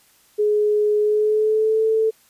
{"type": "tone with pitch glide", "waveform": "sine", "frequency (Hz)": [420, 441.6], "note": ["G#4", "A4"], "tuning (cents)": [19, 6], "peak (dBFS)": -15, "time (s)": [0.38, 2.11], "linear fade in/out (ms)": 20, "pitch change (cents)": 87, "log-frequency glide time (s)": [1, 1.84], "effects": ["white hiss -56 dBFS RMS until 2.29 s", "resampled to 32000 Hz"]}